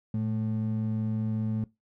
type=ring-modulated tone; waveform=triangle; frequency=164.81 Hz; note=E3; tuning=in tune; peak=-21 dBFS; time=0.14-1.64 s; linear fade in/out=2 ms; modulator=52.6 Hz; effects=noise-tail reverb RT60 0.2 s tail -22 dB re dry + tanh soft clip ceiling -18 dBFS